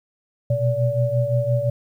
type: tone cluster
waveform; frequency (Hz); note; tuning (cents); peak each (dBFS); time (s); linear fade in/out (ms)
sine; 119.6 / 125.4 / 576; A#2 / B2 / D5; +45 / +27 / -34; -22; 0.5-1.7; 5
effects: 9-bit